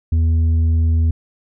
triangle tone with tanh clipping, 81.4 Hz, E2, 21 cents flat, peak -13 dBFS, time 0.12-1.11 s, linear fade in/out 5 ms, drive 9 dB, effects none

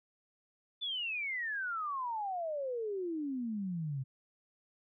sine exponential sweep, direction down, 3539 to 128.5 Hz, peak -34 dBFS, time 0.81-4.04 s, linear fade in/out 20 ms, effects none

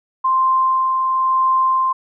sine tone with tremolo, 1046.5 Hz, C6, in tune, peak -12 dBFS, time 0.24-1.93 s, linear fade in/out 10 ms, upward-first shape sine, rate 0.97 Hz, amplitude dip 30%, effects none

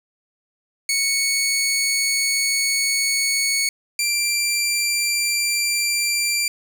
15% pulse tone pair in turn, 2217 / 2363 Hz, C#7 / D7, 0 / +10 cents, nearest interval minor second, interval 110 cents, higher second, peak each -12 dBFS, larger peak neither, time 0.89-3.69 / 3.99-6.48 s, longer first, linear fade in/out 2 ms, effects none

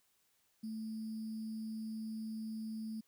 sine tone with sample-and-hold, 220 Hz, A3, in tune, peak -39 dBFS, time 0.63-3.01 s, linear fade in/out 10 ms, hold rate 4900 Hz, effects white hiss -75 dBFS RMS until 3.07 s

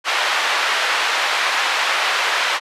pink band-pass noise, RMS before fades -19 dBFS, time 0.04-2.6 s, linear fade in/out 50 ms, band 990 to 3400 Hz, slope 12 dB/octave, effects high-pass 400 Hz 12 dB/octave + resampled to 32000 Hz

